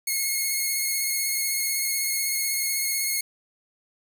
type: tone with vibrato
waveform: 5% pulse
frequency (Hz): 2169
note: C#7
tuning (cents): -38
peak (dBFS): -14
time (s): 0.07-3.21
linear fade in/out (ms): 5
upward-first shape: square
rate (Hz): 16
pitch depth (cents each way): 17
effects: none